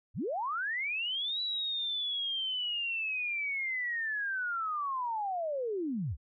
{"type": "linear two-way sweep", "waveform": "sine", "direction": "up then down", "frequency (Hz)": [53, 3951, 53], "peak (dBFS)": -31, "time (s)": [0.14, 6.17], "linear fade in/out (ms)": 50, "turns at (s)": 1.41, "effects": []}